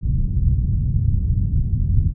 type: low-pass noise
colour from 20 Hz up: white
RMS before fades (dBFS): -18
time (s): 0.01-2.14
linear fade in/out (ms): 50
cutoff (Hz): 130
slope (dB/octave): 24
effects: none